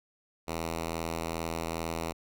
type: tone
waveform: 5% pulse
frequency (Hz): 82.41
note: E2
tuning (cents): 0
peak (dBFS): -21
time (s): 0.47-2.13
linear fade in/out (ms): 20
effects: none